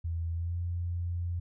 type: tone with pitch glide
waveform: sine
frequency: 83.4 to 86.89 Hz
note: E2 to F2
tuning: +21 to -8 cents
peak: -30 dBFS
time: 0.04-1.4 s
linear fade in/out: 10 ms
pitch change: +71 cents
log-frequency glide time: 0.33-0.57 s
effects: none